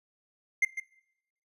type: tone with echo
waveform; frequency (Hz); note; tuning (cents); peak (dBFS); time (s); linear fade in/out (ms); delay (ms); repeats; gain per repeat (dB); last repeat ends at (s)
triangle; 2097; C7; +3; -19; 0.62-0.65; 5; 150; 1; -10; 0.8
effects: noise-tail reverb RT60 0.8 s tail -20 dB re dry + resampled to 32000 Hz